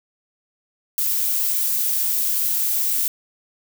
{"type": "noise", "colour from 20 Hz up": "violet", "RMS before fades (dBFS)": -21, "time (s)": [0.98, 3.08], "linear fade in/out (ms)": 0, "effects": []}